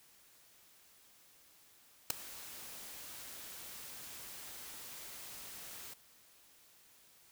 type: noise with ADSR envelope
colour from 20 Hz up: white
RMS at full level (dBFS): -26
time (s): 2.1-5.94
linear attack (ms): 4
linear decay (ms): 5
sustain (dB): -23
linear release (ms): 8
effects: white hiss -64 dBFS RMS until 7.31 s